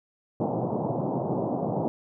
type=band-pass noise; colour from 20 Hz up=pink; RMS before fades=-28 dBFS; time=0.4-1.88 s; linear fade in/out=0 ms; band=120 to 900 Hz; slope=48 dB/octave; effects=none